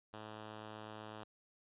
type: tone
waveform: 5% pulse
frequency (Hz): 108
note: A2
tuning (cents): -32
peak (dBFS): -36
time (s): 0.13-1.24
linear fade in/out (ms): 10
effects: resampled to 8000 Hz